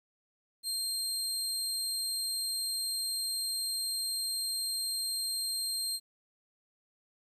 25% pulse tone, 4188 Hz, C8, 1 cent sharp, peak -27 dBFS, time 0.63-6 s, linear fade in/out 50 ms, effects 11-bit

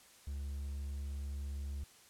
triangle tone, 70.2 Hz, C#2, 22 cents sharp, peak -36 dBFS, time 0.27-1.84 s, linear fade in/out 5 ms, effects white hiss -61 dBFS RMS until 2.09 s + low-pass 11000 Hz 12 dB/octave

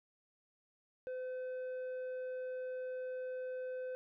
sine tone with tanh clipping, 510 Hz, C5, 44 cents flat, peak -40 dBFS, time 1.07-3.95 s, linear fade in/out 0 ms, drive 6 dB, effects none

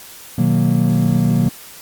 triangle chord, B major seventh, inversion none, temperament equal, 123.47 / 155.56 / 185 / 233.1 Hz, B2 / D#3 / F#3 / A#3, 0 / 0 / 0 / 0 cents, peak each -16 dBFS, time 0.38-1.49 s, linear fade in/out 5 ms, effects white hiss -38 dBFS RMS until 1.81 s + Opus 48 kbps

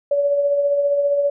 sine tone with tremolo, 570 Hz, C#5, 48 cents sharp, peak -13 dBFS, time 0.11-1.3 s, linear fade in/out 5 ms, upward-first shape triangle, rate 15 Hz, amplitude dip 45%, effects none

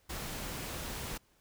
pink noise, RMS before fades -40 dBFS, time 0.09-1.18 s, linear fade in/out 10 ms, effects pink hiss -69 dBFS RMS until 1.4 s

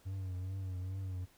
triangle tone with vibrato, 93.7 Hz, F#2, 22 cents sharp, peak -35 dBFS, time 0.05-1.26 s, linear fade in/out 20 ms, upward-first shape triangle, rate 2.4 Hz, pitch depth 64 cents each way, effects pink hiss -66 dBFS RMS until 1.37 s

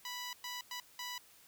10% pulse tone bursts at uneven times, 986 Hz, B5, 3 cents flat, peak -32 dBFS, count 4, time 0.05-0.33 / 0.44-0.61 / 0.71-0.8 / 0.99-1.18 s, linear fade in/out 2 ms, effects white hiss -62 dBFS RMS until 1.47 s

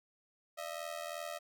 sawtooth ring-modulated tone, 636 Hz, D#5, 38 cents sharp, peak -33 dBFS, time 0.57-1.39 s, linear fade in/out 20 ms, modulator 41.4 Hz, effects none

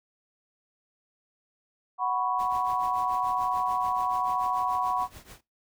sine chord, F# suspended fourth, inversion none, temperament equal, 740 / 987.8 / 1108.7 Hz, F#5 / B5 / C#6, 0 / 0 / 0 cents, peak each -29 dBFS, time 1.98-5.08 s, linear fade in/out 50 ms
pink noise with tremolo, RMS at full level -45 dBFS, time 2.38-5.41 s, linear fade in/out 20 ms, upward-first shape triangle, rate 6.9 Hz, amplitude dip 90%
effects noise-tail reverb RT60 0.2 s tail -19 dB re dry

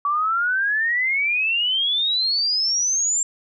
sine exponential sweep, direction up, 1137 to 7459 Hz, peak -18 dBFS, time 0.05-3.23 s, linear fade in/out 2 ms, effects none

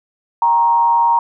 sine tone with frequency modulation, 935 Hz, A#5, 5 cents sharp, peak -10 dBFS, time 0.42-1.19 s, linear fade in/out 2 ms, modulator 150 Hz, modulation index 0.42, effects none

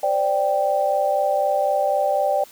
sine chord, C suspended second, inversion none, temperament equal, 523.3 / 587.3 / 784 Hz, C5 / D5 / G5, 0 / 0 / 0 cents, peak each -26 / -20 / -21 dBFS, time 0.03-2.44 s, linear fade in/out 5 ms, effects white hiss -47 dBFS RMS until 2.51 s

